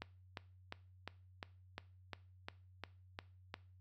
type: click train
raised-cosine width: 0.3 ms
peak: -27 dBFS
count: 11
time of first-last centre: 0.02-3.541 s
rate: 2.84 Hz
effects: noise-tail reverb RT60 0.4 s tail -19 dB re dry + added 92 Hz sine -60 dBFS peak until 3.8 s